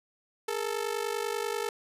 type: ring-modulated tone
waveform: sawtooth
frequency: 440 Hz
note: A4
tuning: in tune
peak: -23 dBFS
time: 0.48-1.69 s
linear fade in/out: 2 ms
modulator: 25.1 Hz
effects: resampled to 32000 Hz + 10-bit